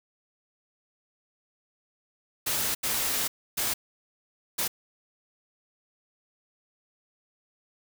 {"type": "noise bursts at uneven times", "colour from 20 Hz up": "white", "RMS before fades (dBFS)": -28, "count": 4, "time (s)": [[2.46, 2.75], [2.83, 3.28], [3.57, 3.74], [4.58, 4.68]], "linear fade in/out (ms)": 10, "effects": []}